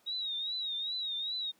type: tone with vibrato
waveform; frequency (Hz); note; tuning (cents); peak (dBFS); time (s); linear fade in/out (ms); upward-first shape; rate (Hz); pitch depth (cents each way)
sine; 3788; A#7; +27; -33; 0.06-1.52; 20; triangle; 2.5; 110
effects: pink hiss -68 dBFS RMS until 1.59 s + high-pass 200 Hz 12 dB/octave